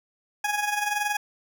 20% pulse tone with amplitude modulation, 830.6 Hz, G#5, in tune, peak -17 dBFS, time 0.44-1.17 s, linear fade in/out 5 ms, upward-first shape sine, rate 21.2 Hz, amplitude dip 60%, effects none

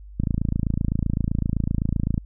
click train, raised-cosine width 5 ms, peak -10 dBFS, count 56, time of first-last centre 0.2-2.178 s, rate 27.8 Hz, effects added 50 Hz sine -39 dBFS peak until 2.25 s

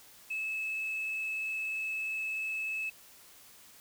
sine tone with frequency modulation, 2600 Hz, E7, 24 cents flat, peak -31 dBFS, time 0.3-2.9 s, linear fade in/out 10 ms, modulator 23.1 Hz, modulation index 0.77, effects tanh soft clip ceiling -29 dBFS + white hiss -56 dBFS RMS until 3.8 s

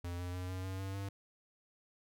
square tone with pitch steps, 87.31 / 89.09 / 90.91 / 92.77 / 94.66 / 96.6 / 98.57 Hz, F2 / F2 / F#2 / F#2 / F#2 / G2 / G2, 0 / +35 / -30 / +5 / +40 / -25 / +10 cents, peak -39 dBFS, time 0.04-1.09 s, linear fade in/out 5 ms, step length 150 ms, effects none

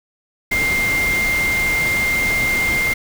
sine tone in noise, 2100 Hz, C7, 6 cents sharp, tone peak -16 dBFS, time 0.51-2.94 s, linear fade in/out 10 ms, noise pink, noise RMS -25 dBFS, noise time 0.51-2.94 s, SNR +6 dB, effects none

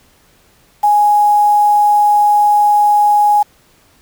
sine tone with quantisation, 830.6 Hz, G#5, in tune, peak -7 dBFS, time 0.83-3.43 s, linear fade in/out 10 ms, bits 5, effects pink hiss -51 dBFS RMS until 4.01 s

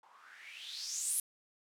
violet noise with low-pass filter sweep, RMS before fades -41 dBFS, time 0.03-1.2 s, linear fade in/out 2 ms, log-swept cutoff 840 to 11000 Hz, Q 5.6, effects none

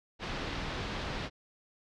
pink low-pass noise, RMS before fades -37 dBFS, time 0.19-1.3 s, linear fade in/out 50 ms, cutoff 4600 Hz, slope 24 dB/octave, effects none

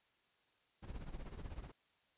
brown noise with tremolo, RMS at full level -44 dBFS, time 0.82-1.72 s, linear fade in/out 20 ms, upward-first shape triangle, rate 16 Hz, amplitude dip 80%, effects white hiss -75 dBFS RMS until 2.17 s + resampled to 8000 Hz

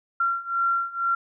sine beating tone pair, 1370 / 1372.1 Hz, F6 / F6, -34 / -31 cents, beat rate 2.1 Hz, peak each -26 / -24 dBFS, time 0.2-1.15 s, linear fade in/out 5 ms, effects none

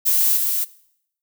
violet noise with level steps, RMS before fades -17 / -21 dBFS, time 0.05-0.65 s, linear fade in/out 20 ms, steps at 0.36 s, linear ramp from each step 10 ms, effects noise-tail reverb RT60 0.7 s tail -20 dB re dry

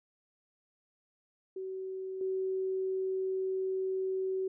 sine tone with level steps, 378.6 Hz, F#4, 40 cents sharp, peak -36 / -30 dBFS, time 1.56-4.48 s, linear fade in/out 5 ms, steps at 2.21 s, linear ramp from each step 2 ms, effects none

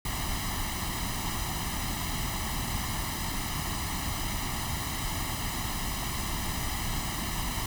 pink noise with comb filter, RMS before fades -32 dBFS, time 0.05-7.66 s, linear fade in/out 2 ms, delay 1 ms, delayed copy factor +0.75, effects none

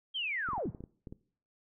sine linear sweep, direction down, 3253 to 44.46 Hz, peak -32 dBFS, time 0.14-0.71 s, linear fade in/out 20 ms
clicks, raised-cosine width 3 ms, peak -31 dBFS, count 9, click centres 0.488 / 0.533 / 0.58 / 0.657 / 0.748 / 0.806 / 0.839 / 1.072 / 1.125 s
effects noise-tail reverb RT60 0.5 s tail -20 dB re dry

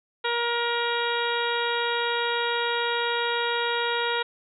harmonic tone, 473 Hz, A#4, 25 cents sharp, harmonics 1 / 2 / 3 / 4 / 5 / 6 / 7 / 8, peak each -29 / -29 / -30 / -33 / -36 / -37 / -34 / -34 dBFS, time 0.24-4.23 s, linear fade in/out 10 ms, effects none

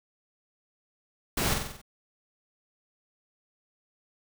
pink noise with echo, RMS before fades -28 dBFS, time 1.37-1.54 s, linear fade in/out 5 ms, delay 46 ms, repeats 6, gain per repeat -4 dB, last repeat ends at 1.816 s, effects none

